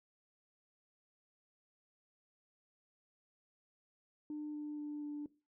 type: tone with pitch steps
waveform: sine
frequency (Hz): 299.9 / 298 / 296.1 / 294.2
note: D4 / D4 / D4 / D4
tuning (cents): +36 / +25 / +14 / +3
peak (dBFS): -38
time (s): 4.3-5.26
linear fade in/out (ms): 2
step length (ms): 240
effects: noise-tail reverb RT60 0.3 s tail -19 dB re dry + tanh soft clip ceiling -36 dBFS